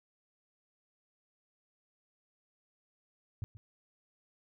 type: tone with echo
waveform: sine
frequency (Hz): 105.2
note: G#2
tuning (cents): +23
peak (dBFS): -33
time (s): 3.42-3.44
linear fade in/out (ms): 0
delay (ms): 130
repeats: 1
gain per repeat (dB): -14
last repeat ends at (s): 3.57
effects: none